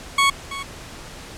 20% pulse tone with echo, 1108.7 Hz, C#6, in tune, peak -9 dBFS, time 0.18-0.3 s, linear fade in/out 5 ms, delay 330 ms, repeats 1, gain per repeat -14 dB, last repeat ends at 0.63 s, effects pink hiss -38 dBFS RMS until 1.37 s + low-pass 9000 Hz 12 dB/octave

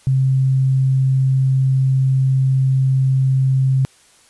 sine tone, 132.6 Hz, C3, 23 cents sharp, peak -12 dBFS, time 0.07-3.85 s, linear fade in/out 0 ms, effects white hiss -51 dBFS RMS until 4.29 s + resampled to 24000 Hz

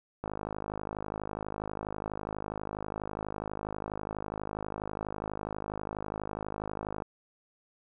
click train, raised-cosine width 1 ms, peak -21 dBFS, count 355, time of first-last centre 0.24-7.022 s, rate 52.2 Hz, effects none

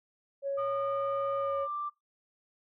sine tone, 554.4 Hz, C#5, in tune, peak -29 dBFS, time 0.42-1.68 s, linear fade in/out 50 ms
sine tone with pitch glide, 1221 to 1178 Hz, D#6 to D6, -33 to +5 cents, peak -32 dBFS, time 0.57-1.9 s, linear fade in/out 20 ms, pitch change -62 cents, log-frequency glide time 1.38-1.74 s
effects noise-tail reverb RT60 0.2 s tail -24 dB re dry + tanh soft clip ceiling -23 dBFS

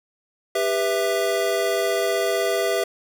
square chord, E minor, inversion first, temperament equal with one note detuned, 398.8 / 493.9 / 659.3 Hz, G4 / B4 / E5, +30 / 0 / 0 cents, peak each -25 / -27 / -24 dBFS, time 0.55-2.84 s, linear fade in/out 5 ms, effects none

